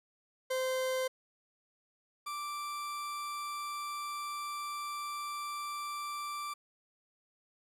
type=tone pair in turn; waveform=40% pulse; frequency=518 / 1172.7 Hz; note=C5 / D6; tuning=-17 / -3 cents; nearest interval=octave + major second; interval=1414 cents; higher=second; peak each=-30 / -36 dBFS; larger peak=first; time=0.5-1.08 / 2.26-6.54 s; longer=second; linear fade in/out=10 ms; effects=resampled to 32000 Hz + 10-bit